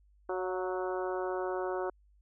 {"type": "harmonic tone with a mistuned harmonic", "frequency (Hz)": 185, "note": "F#3", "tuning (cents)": 0, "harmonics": [2, 3, 4, 5, 6, 7, 8], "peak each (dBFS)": [-34, -38, -40, -42, -44, -45, -46], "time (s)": [0.29, 1.9], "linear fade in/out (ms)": 5, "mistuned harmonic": 4, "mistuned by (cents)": -28, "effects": ["added 50 Hz sine -61 dBFS peak until 2.21 s"]}